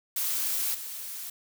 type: noise with level steps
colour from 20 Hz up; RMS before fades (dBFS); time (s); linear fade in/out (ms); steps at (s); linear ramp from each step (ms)
blue; -29 / -38; 0.16-1.3; 5; 0.74; 10
effects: none